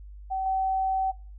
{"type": "tone with level steps", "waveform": "sine", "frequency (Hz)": 764, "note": "G5", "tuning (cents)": -45, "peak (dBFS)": [-26, -23], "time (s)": [0.3, 1.12], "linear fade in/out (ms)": 20, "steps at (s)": 0.46, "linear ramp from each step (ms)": 2, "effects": ["noise-tail reverb RT60 0.4 s tail -23 dB re dry", "added 50 Hz sine -41 dBFS peak until 1.38 s"]}